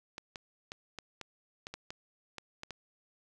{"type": "clicks", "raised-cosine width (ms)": 0.2, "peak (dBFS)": -24, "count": 11, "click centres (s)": [0.181, 0.358, 0.719, 0.987, 1.213, 1.669, 1.74, 1.905, 2.383, 2.634, 2.707], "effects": []}